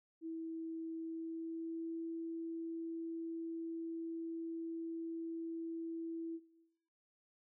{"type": "tone with pitch glide", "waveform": "sine", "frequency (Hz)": [325.9, 329.9], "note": ["E4", "E4"], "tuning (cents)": [-20, 1], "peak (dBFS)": -40, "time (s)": [0.21, 6.4], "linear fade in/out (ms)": 50, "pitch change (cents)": 21, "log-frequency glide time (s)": [0.97, 2.03], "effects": ["noise-tail reverb RT60 1.0 s tail -18 dB re dry"]}